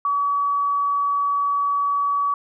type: tone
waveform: sine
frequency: 1138 Hz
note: C#6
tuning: 45 cents sharp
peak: -18 dBFS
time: 0.05-2.34 s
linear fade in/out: 2 ms
effects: none